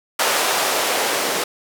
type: noise with band-pass filter sweep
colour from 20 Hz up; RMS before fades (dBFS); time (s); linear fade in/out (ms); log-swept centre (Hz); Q
blue; -20; 0.19-1.44; 5; 650 to 420; 1.1
effects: none